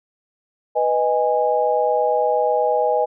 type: chord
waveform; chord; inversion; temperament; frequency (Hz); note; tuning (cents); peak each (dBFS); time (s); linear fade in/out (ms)
sine; G# minor; first; equal with one note detuned; 493.9 / 622.3 / 823.9; B4 / D#5 / G#5; 0 / 0 / -14; -20; 0.75-3.06; 20
effects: none